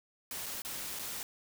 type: noise with dropouts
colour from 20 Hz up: white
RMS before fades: -40 dBFS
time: 0.31-1.23 s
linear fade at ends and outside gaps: 1 ms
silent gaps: 0.461-0.464 / 0.619-0.649 / 0.99-0.994 s
effects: none